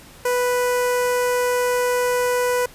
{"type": "tone with notch filter", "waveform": "sawtooth", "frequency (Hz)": 493.9, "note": "B4", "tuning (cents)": 0, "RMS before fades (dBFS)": -20, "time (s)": [0.25, 2.66], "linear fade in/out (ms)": 5, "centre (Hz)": 3700, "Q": 1.2, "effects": ["pink hiss -45 dBFS RMS until 2.74 s", "resampled to 32000 Hz"]}